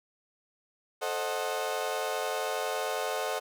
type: chord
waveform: 30% pulse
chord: A diminished seventh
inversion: none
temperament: equal with one note detuned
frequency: 440 / 529.9 / 622.3 / 740 Hz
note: A4 / C5 / Eb5 / Gb5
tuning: 0 / +22 / 0 / 0 cents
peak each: -33 dBFS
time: 1.01-3.4 s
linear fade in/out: 20 ms
effects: none